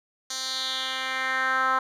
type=tone with band-pass filter sweep; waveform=10% pulse; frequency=261.6 Hz; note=C4; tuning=in tune; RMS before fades=-27 dBFS; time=0.3-1.79 s; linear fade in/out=5 ms; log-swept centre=5500 to 1200 Hz; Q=2.9; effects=none